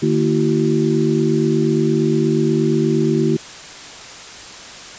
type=harmonic tone with a mistuned harmonic; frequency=76 Hz; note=D#2; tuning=40 cents flat; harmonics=2 / 3 / 4 / 5; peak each=-19 / -19 / -19 / -19 dBFS; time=0.02-3.37 s; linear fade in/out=10 ms; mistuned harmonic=4; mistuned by=+150 cents; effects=white hiss -35 dBFS RMS until 4.98 s + resampled to 16000 Hz